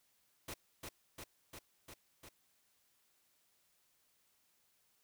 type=noise with echo; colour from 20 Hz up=pink; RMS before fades=-45 dBFS; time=0.48-0.54 s; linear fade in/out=5 ms; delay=350 ms; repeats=5; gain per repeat=-2 dB; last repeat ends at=2.29 s; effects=white hiss -75 dBFS RMS until 5.03 s